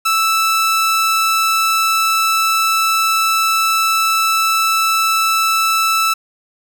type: tone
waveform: sawtooth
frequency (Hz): 1318.5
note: E6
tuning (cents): 0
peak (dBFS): -9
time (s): 0.05-6.14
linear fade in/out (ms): 10
effects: none